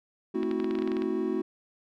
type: chord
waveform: triangle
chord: F# half-diminished seventh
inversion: first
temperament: equal with one note detuned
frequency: 220 / 261.6 / 324.3 / 370 Hz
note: A3 / C4 / E4 / F#4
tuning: 0 / 0 / -28 / 0 cents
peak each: -32 / -32 / -30 / -28 dBFS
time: 0.34-1.42 s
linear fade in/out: 10 ms
type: clicks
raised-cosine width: 0.3 ms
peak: -23 dBFS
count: 12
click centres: 0.431 / 0.513 / 0.601 / 0.644 / 0.71 / 0.753 / 0.788 / 0.822 / 0.876 / 0.918 / 0.968 / 1.021 s
effects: none